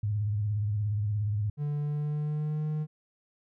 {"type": "tone with vibrato", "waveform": "sine", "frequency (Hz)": 104.5, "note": "G#2", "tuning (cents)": 11, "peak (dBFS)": -26, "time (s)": [0.03, 1.5], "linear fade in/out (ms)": 5, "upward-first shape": "triangle", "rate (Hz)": 17, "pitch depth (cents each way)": 86}
{"type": "tone with pitch glide", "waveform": "triangle", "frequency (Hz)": [146.83, 153.07], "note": ["D3", "D#3"], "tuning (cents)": [0, -28], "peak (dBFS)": -26, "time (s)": [1.57, 2.87], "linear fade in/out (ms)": 50, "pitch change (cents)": 72, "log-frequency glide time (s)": [1.79, 2.66]}
{"effects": []}